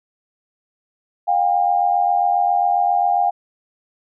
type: tone pair together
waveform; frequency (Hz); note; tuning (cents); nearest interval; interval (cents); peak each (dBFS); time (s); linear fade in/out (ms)
sine; 712 / 799.4; F5 / G5; +33 / +34; major second; 201; -17; 1.27-3.31; 20
effects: none